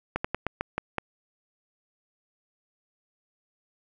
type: slowing click train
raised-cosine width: 0.5 ms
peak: -12 dBFS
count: 7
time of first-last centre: 0.16-0.983 s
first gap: 85 ms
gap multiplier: 1.19
effects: none